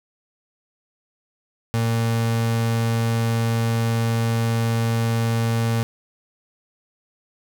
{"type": "tone", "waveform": "35% pulse", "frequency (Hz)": 114.8, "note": "A#2", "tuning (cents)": -26, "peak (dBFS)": -17, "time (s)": [1.74, 5.83], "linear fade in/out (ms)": 0, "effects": []}